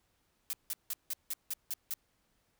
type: noise bursts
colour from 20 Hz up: blue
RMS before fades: -36 dBFS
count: 8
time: 0.5-1.938 s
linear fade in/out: 0 ms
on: 31 ms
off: 170 ms
effects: pink hiss -75 dBFS RMS until 2.59 s